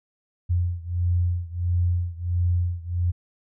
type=beating tone pair; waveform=sine; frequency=87.31 / 88.81 Hz; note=F2 / F2; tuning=0 / +30 cents; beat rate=1.5 Hz; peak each=-23 / -25 dBFS; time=0.49-3.12 s; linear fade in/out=20 ms; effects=none